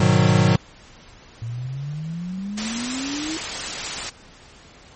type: chord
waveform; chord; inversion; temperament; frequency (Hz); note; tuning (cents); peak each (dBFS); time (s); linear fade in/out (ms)
square; G# minor seventh; none; equal with one note detuned; 103.83 / 123.47 / 154.4 / 185; G#2 / B2 / D#3 / F#3; 0 / 0 / -13 / 0; -20; 0-0.56; 5
type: exponential sweep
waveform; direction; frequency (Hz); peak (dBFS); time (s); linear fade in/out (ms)
sine; up; 112.6 to 325.3; -26; 1.42-3.37; 0
type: noise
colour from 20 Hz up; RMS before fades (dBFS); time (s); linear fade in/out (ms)
white; -27; 2.57-4.1; 10
effects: pink hiss -47 dBFS RMS until 4.95 s + MP3 32 kbps